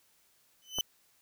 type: tone with exponential growth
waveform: 30% pulse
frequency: 3023 Hz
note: F#7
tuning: 36 cents sharp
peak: -23 dBFS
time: 0.62-0.81 s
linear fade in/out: 2 ms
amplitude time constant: 40 ms
type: click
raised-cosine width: 1 ms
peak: -23 dBFS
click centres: 0.786 s
effects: white hiss -68 dBFS RMS until 1.21 s